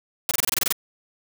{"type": "noise bursts", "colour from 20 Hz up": "white", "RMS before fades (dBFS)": -21, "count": 10, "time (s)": [0.29, 0.725], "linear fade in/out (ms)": 2, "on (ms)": 21, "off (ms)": 25, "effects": []}